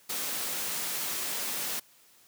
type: high-pass noise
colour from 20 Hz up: white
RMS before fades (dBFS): -33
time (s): 0.09-1.8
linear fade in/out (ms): 10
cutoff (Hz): 140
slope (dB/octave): 24
effects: white hiss -60 dBFS RMS until 2.27 s + high-pass 80 Hz 12 dB/octave